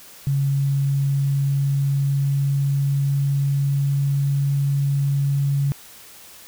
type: tone with pitch glide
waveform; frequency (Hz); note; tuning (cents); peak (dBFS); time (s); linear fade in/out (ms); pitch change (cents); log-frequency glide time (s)
sine; 138.59 to 139.96; C#3 to C#3; 0 to +17; -17; 0.27-5.72; 0; +17; 0.52-4.61
effects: white hiss -44 dBFS RMS until 6.47 s